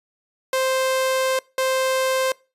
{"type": "tone bursts at uneven times", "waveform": "sawtooth", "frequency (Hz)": 523.3, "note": "C5", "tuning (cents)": 0, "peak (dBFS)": -15, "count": 2, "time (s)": [[0.53, 1.39], [1.58, 2.32]], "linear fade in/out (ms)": 2, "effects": ["noise-tail reverb RT60 0.3 s tail -23 dB re dry", "resampled to 32000 Hz"]}